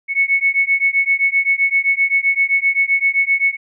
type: beating tone pair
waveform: sine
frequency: 2204 / 2211.7 Hz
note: C#7 / C#7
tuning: -11 / -5 cents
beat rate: 7.7 Hz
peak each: -16 / -16 dBFS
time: 0.08-3.57 s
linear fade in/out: 50 ms
effects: none